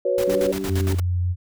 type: chord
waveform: sine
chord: F# suspended fourth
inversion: none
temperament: just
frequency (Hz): 370 / 493.3 / 555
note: F#4 / B4 / C#5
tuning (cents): 0 / -2 / +2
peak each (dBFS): -25 / -23 / -21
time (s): 0.05-0.52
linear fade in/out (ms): 5
type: noise with tremolo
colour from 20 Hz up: pink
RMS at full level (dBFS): -31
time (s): 0.18-1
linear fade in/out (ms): 2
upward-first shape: square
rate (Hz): 8.7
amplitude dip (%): 80
type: harmonic tone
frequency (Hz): 96.3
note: G2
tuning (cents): -30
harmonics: 2 / 3 / 4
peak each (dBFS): -30 / -29 / -28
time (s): 0.27-0.95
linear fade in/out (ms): 5
type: tone with vibrato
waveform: sine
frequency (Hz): 89.1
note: F2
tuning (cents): +35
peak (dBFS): -19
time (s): 0.67-1.36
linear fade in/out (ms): 50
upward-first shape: sine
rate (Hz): 5.2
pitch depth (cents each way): 8
effects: none